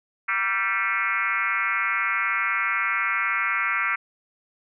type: tone with frequency modulation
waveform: sine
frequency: 1768 Hz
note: A6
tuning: 8 cents sharp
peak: -21 dBFS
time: 0.28-3.96 s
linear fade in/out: 10 ms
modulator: 203 Hz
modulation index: 2.9
effects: none